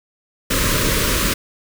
pink band-stop noise, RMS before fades -18 dBFS, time 0.5-1.34 s, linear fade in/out 10 ms, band 620 to 970 Hz, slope 96 dB/octave, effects none

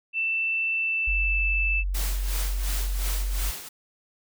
sine tone with pitch glide, 2665 to 2639 Hz, E7 to E7, +18 to +1 cents, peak -23 dBFS, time 0.13-1.84 s, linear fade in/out 50 ms, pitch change -17 cents, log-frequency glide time 0.75-1.38 s
sine tone, 46.25 Hz, F#1, in tune, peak -24 dBFS, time 1.07-3.51 s, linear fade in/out 10 ms
white noise with tremolo, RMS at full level -32 dBFS, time 1.94-3.69 s, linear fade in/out 10 ms, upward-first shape sine, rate 2.8 Hz, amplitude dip 65%
effects none

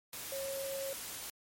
sine tone in noise, 545 Hz, C#5, 29 cents flat, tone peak -37 dBFS, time 0.32-0.93 s, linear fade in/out 2 ms, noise white, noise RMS -43 dBFS, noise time 0.13-1.3 s, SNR +3 dB, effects MP3 64 kbps

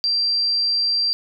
sine tone, 4715 Hz, D8, 6 cents sharp, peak -17 dBFS, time 0.04-1.13 s, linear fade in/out 0 ms, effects none

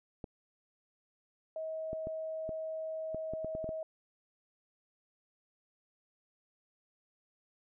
clicks, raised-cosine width 2 ms, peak -28 dBFS, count 10, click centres 0.242 / 1.931 / 2.071 / 2.492 / 3.146 / 3.336 / 3.446 / 3.551 / 3.643 / 3.691 s
sine tone, 637 Hz, D#5, 41 cents sharp, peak -36 dBFS, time 1.56-3.83 s, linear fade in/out 2 ms
effects none

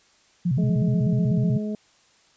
sine tone with vibrato, 149.2 Hz, D3, 28 cents sharp, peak -19 dBFS, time 0.45-1.58 s, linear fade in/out 10 ms, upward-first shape square, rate 8.1 Hz, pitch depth 270 cents each way
harmonic tone, 211.5 Hz, G#3, 32 cents sharp, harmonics 1 / 2 / 3, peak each -26 / -34 / -38 dBFS, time 0.58-1.75 s, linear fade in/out 2 ms
effects white hiss -59 dBFS RMS until 2.36 s + resampled to 16000 Hz

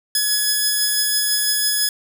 10% pulse tone pair together, 1690 / 5064 Hz, G#6 / D#8, +30 / +30 cents, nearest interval octave + perfect fifth, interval 1900 cents, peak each -13 dBFS, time 0.15-1.89 s, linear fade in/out 2 ms, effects none

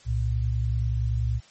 sine tone pair together, 64.5 / 115.04 Hz, C2 / A#2, -24 / -22 cents, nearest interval minor seventh, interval 1002 cents, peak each -25 dBFS, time 0.05-1.41 s, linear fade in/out 50 ms, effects white hiss -54 dBFS RMS until 1.5 s + MP3 32 kbps

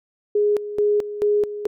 sine tone with tremolo, 415.3 Hz, G#4, in tune, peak -15 dBFS, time 0.35-1.67 s, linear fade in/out 5 ms, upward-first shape square, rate 2.3 Hz, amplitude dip 75%, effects none

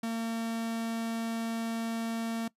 45% pulse tone, 227.9 Hz, A#3, 39 cents flat, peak -31 dBFS, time 0.03-2.48 s, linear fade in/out 5 ms, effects noise-tail reverb RT60 0.1 s tail -21 dB re dry + resampled to 32000 Hz

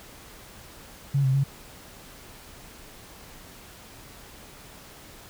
sine tone with pitch steps, 139.3 / 132.3 / 137.9 Hz, C#3 / C3 / C#3, +9 / +20 / -9 cents, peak -19 dBFS, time 1.14-1.44 s, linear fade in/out 10 ms, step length 100 ms, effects pink hiss -47 dBFS RMS until 5.29 s

